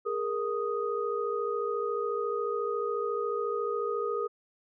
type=tone cluster; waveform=sine; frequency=413 / 467.1 / 1245 Hz; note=G#4 / A#4 / D#6; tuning=-10 / +3 / +1 cents; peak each=-32 / -32 / -34 dBFS; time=0.05-4.28 s; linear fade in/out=20 ms; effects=none